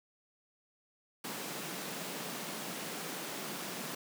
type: high-pass noise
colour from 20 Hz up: pink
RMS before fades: -41 dBFS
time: 1.24-3.95 s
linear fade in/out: 5 ms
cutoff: 150 Hz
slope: 48 dB/octave
effects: none